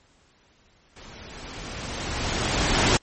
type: noise with level ramp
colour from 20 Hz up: pink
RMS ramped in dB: -45 to -18 dBFS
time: 0.96-2.97 s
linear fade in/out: 5 ms
effects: pink hiss -60 dBFS RMS until 3.02 s + MP3 32 kbps